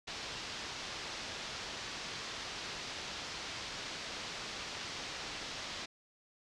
white low-pass noise, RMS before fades -43 dBFS, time 0.07-5.86 s, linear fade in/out 10 ms, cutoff 5500 Hz, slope 24 dB/octave, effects low-pass 9000 Hz 12 dB/octave

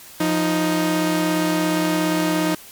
sawtooth tone pair together, 174.61 / 312 Hz, F3 / D#4, 0 / +5 cents, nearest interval minor seventh, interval 1005 cents, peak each -19 / -15 dBFS, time 0.2-2.55 s, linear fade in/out 5 ms, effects white hiss -42 dBFS RMS until 2.71 s + MP3 96 kbps

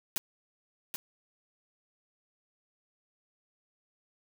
white noise with echo, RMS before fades -31 dBFS, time 0.16-0.18 s, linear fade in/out 0 ms, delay 780 ms, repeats 1, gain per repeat -6 dB, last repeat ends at 0.96 s, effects none

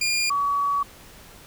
20% pulse / sine tone pair in turn, 2410 / 1133.4 Hz, D7 / C#6, +44 / +38 cents, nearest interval octave + minor second, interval 1306 cents, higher first, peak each -16 / -20 dBFS, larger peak first, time 0.01-0.3 / 0.3-0.83 s, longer second, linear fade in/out 5 ms, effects pink hiss -47 dBFS RMS until 1.46 s

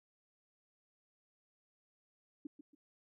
sine tone with echo, 291.9 Hz, D4, 10 cents flat, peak -40 dBFS, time 2.45-2.47 s, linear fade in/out 5 ms, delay 140 ms, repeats 2, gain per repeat -10 dB, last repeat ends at 2.75 s, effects none

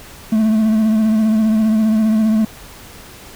triangle tone with vibrato, 218.4 Hz, A3, 13 cents flat, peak -9 dBFS, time 0.32-2.45 s, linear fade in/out 5 ms, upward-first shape triangle, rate 15 Hz, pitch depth 44 cents each way, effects pink hiss -38 dBFS RMS until 3.35 s

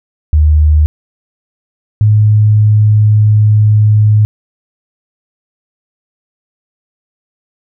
sine tone pair in turn, 76.2 / 106.42 Hz, D#2 / G#2, -36 / +43 cents, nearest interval tritone, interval 579 cents, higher second, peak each -4 dBFS, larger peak neither, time 0.33-0.86 / 2.01-4.25 s, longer second, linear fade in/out 0 ms, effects none

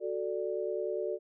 sine chord, D major, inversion first, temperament equal, 370 / 440 / 587.3 Hz, F#4 / A4 / D5, 0 / 0 / 0 cents, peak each -35 / -35 / -36 dBFS, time 0-1.19 s, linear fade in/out 50 ms, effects none

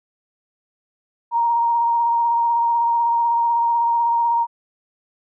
sine tone with vibrato, 936 Hz, A#5, 7 cents sharp, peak -15 dBFS, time 1.31-4.47 s, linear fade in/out 50 ms, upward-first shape sine, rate 16 Hz, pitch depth 17 cents each way, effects none

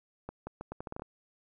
accelerating click train, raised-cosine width 1 ms, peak -25 dBFS, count 10, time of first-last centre 0.29-1.021 s, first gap 180 ms, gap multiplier 0.78, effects none

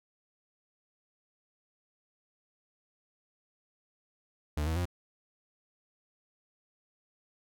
40% pulse tone with pitch steps, 75 / 80.6 / 88.5 Hz, D2 / E2 / F2, +37 / -38 / +23 cents, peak -28 dBFS, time 4.57-4.855 s, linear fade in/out 5 ms, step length 95 ms, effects none

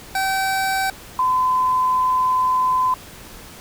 25% pulse / sine tone pair in turn, 770 / 1018.4 Hz, G5 / C6, -31 / -47 cents, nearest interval perfect fourth, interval 484 cents, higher second, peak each -15 dBFS, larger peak neither, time 0.15-0.9 / 1.19-2.94 s, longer second, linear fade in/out 2 ms, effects pink hiss -40 dBFS RMS until 3.6 s

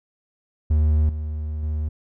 triangle tone with level steps, 76.5 Hz, D#2, 29 cents flat, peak -13 / -23 / -20 dBFS, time 0.7-1.89 s, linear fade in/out 10 ms, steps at 1.09 / 1.63 s, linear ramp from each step 2 ms, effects none

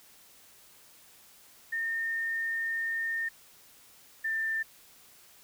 sine tone pair in turn, 1823 / 1787.5 Hz, A#6 / A6, -39 / +27 cents, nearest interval unison, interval 34 cents, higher first, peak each -29 / -28 dBFS, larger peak second, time 1.72-3.29 / 4.24-4.63 s, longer first, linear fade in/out 10 ms, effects white hiss -57 dBFS RMS until 5.43 s

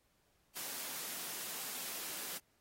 white high-pass noise, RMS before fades -43 dBFS, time 0.55-2.39 s, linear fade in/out 20 ms, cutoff 150 Hz, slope 24 dB/octave, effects pink hiss -75 dBFS RMS until 2.6 s + AAC 48 kbps

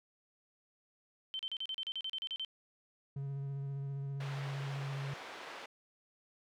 sine tone bursts, 3098 Hz, G7, 21 cents flat, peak -36 dBFS, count 13, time 1.34-2.448 s, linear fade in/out 0 ms, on 52 ms, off 36 ms
triangle tone with vibrato, 138.59 Hz, C#3, in tune, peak -35 dBFS, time 3.16-5.14 s, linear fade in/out 5 ms, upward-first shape sine, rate 15 Hz, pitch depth 18 cents each way
pink band-pass noise, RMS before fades -48 dBFS, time 4.2-5.66 s, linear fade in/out 5 ms, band 510 to 3300 Hz, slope 12 dB/octave
effects none

